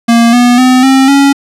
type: tone with pitch steps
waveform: square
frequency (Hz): 233.1 / 243.7 / 254.8 / 266.4 / 278.5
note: A#3 / B3 / C4 / C4 / C#4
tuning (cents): 0 / -23 / -46 / +31 / +8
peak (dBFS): -4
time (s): 0.08-1.33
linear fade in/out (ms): 10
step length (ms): 250
effects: low-pass 10000 Hz 12 dB/octave